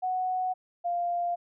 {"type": "tone pair in turn", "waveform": "sine", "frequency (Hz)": [740, 697.5], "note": ["F#5", "F5"], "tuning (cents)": [0, -2], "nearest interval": "minor second", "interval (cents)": 102, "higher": "first", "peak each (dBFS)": [-26, -26], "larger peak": "neither", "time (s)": [[0.02, 0.54], [0.84, 1.36]], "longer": "neither", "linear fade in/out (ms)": 20, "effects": []}